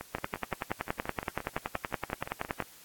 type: two click trains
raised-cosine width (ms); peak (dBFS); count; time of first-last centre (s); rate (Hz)
0.5; -14 / -22; 27 / 16; 0.15-2.603 / 0.01-2.623; 10.6 / 5.74
effects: white hiss -54 dBFS RMS until 2.84 s + AAC 64 kbps